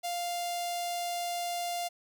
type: tone with notch filter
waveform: sawtooth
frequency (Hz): 698.5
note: F5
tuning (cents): 0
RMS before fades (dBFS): -34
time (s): 0.03-1.89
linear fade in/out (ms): 20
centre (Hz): 1500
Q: 0.86
effects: none